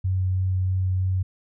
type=tone with vibrato; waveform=sine; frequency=93.2 Hz; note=F#2; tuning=13 cents sharp; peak=-20 dBFS; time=0.04-1.23 s; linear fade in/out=10 ms; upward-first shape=sine; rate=3.1 Hz; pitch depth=8 cents each way; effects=none